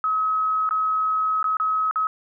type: tone with dropouts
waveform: sine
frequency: 1278 Hz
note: D#6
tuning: 46 cents sharp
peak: -19 dBFS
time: 0.04-2.07 s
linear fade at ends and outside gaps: 1 ms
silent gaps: 0.691-0.709 / 1.428-1.442 / 1.569-1.599 / 1.911-1.958 s
effects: none